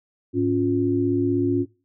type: tone cluster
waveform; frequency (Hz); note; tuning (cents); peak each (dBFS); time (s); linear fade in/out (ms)
sine; 107.5 / 277 / 353; A2 / C#4 / F4; -40 / -1 / +19; -27 / -21 / -22; 0.33-1.66; 50
effects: noise-tail reverb RT60 0.3 s tail -18 dB re dry